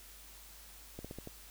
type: slowing click train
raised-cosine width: 2 ms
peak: -30 dBFS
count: 5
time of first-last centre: 0.99-1.274 s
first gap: 56 ms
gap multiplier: 1.16
effects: added 50 Hz sine -57 dBFS peak until 1.5 s + white hiss -55 dBFS RMS until 1.5 s